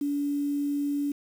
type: tone with quantisation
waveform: sine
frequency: 286.7 Hz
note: D4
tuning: 42 cents flat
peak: -25 dBFS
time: 0.01-1.12 s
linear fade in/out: 5 ms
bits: 8
effects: none